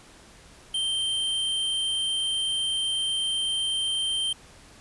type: tone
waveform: square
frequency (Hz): 3136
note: G7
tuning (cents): 0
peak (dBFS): -25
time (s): 0.74-4.33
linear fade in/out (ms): 5
effects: pink hiss -51 dBFS RMS until 4.8 s + resampled to 24000 Hz